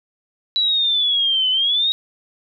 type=exponential two-way sweep; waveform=sine; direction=down then up; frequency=3951 to 3004 to 3807 Hz; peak=-15 dBFS; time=0.56-1.92 s; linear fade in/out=0 ms; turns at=1.5 s; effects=none